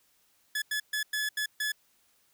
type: tone bursts at uneven times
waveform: sawtooth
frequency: 1711 Hz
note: A6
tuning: 49 cents flat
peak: -25 dBFS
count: 6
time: 0.55-0.62 / 0.71-0.8 / 0.93-1.03 / 1.13-1.29 / 1.37-1.46 / 1.6-1.72 s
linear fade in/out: 5 ms
effects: white hiss -68 dBFS RMS until 2.33 s